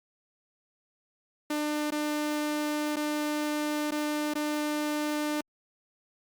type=tone with dropouts; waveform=sawtooth; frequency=299.4 Hz; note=D4; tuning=33 cents sharp; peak=-24 dBFS; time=1.5-5.41 s; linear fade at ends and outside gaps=5 ms; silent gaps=1.906-1.92 / 2.96-2.966 / 3.909-3.919 / 4.338-4.353 s; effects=Opus 48 kbps